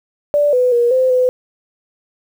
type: tone with pitch steps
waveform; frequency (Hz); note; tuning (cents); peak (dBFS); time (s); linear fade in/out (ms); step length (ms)
sine; 584 / 500 / 476.8 / 516 / 505; D5 / B4 / A#4 / C5 / B4; -10 / +21 / +39 / -24 / +39; -10; 0.34-1.29; 0; 190
effects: 7-bit

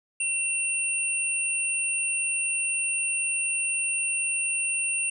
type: tone pair together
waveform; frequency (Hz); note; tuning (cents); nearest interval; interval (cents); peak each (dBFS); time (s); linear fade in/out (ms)
sine; 2721 / 9152; F7 / D9; -46 / -46; octave + major sixth; 2100; -27; 0.2-5.1; 5
effects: none

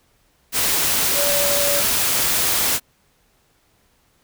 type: tone in noise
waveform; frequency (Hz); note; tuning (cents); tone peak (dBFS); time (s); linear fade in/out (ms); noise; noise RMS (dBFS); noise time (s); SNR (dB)
sine; 573; D5; -43; -22; 1.14-1.83; 50; white; -19; 0.52-2.8; -6
effects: pink hiss -61 dBFS RMS until 4.23 s

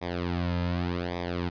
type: tone with flanger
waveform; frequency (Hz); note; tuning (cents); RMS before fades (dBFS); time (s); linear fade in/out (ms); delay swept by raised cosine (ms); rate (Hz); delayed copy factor
sawtooth; 87.7; F2; +8; -30; 0.01-1.5; 20; 0.69 to 2.69; 0.86; -0.85
effects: resampled to 11025 Hz

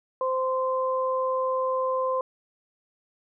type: tone pair together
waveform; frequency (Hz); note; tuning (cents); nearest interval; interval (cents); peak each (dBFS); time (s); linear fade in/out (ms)
sine; 519 / 1038; C5 / C6; -14 / -14; octave; 1200; -25 / -27; 0.21-2.21; 2
effects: none

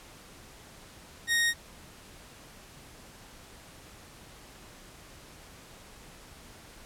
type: tone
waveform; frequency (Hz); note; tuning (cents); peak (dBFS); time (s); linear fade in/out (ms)
sawtooth; 1864.7; A#6; 0; -20; 1.27-1.54; 50
effects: pink hiss -51 dBFS RMS until 6.85 s + low-pass 12000 Hz 12 dB/octave

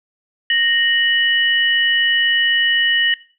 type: tone pair together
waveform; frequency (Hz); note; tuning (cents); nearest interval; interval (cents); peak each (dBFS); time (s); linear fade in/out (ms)
sine; 1859.6 / 2952; A#6 / F#7; -5 / -5; minor sixth; 800; -16; 0.5-3.14; 2
effects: noise-tail reverb RT60 0.4 s tail -19 dB re dry

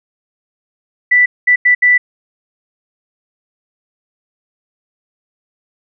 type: tone bursts at uneven times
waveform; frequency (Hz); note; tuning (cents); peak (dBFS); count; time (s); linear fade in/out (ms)
sine; 1975.5; B6; 0; -6; 4; 1.11-1.26 / 1.47-1.56 / 1.65-1.75 / 1.82-1.98; 10
effects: none

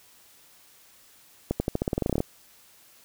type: accelerating click train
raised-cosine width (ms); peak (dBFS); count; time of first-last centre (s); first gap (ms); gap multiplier
2; -11; 15; 1.51-2.204; 90; 0.9
effects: white hiss -56 dBFS RMS until 3.04 s

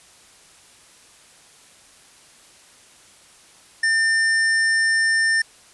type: tone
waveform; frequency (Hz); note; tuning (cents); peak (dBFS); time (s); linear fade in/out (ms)
square; 1800; A6; +39; -17; 3.83-5.42; 5
effects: white hiss -50 dBFS RMS until 5.73 s + resampled to 24000 Hz

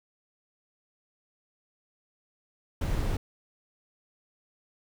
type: noise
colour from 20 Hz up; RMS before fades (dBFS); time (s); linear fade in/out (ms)
brown; -28; 2.81-3.17; 5
effects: none

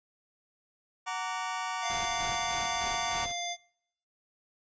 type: chord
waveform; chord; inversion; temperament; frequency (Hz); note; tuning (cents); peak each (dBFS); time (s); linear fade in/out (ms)
sawtooth; Gb augmented; none; just; 740 / 925 / 1156.2; Gb5 / Bb5 / D6; 0 / -14 / -27; -33; 1.06-3.26; 20
type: harmonic tone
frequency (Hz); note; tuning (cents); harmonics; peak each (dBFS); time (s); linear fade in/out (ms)
698.5; F5; 0; 1 / 3 / 5 / 7 / 9; -36 / -40 / -38 / -46 / -40; 1.81-3.57; 50
type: noise with tremolo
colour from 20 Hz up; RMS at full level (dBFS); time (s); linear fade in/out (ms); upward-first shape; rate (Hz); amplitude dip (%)
pink; -41; 1.9-3.32; 0; square; 3.3; 55
effects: noise-tail reverb RT60 0.7 s tail -23 dB re dry + resampled to 16000 Hz

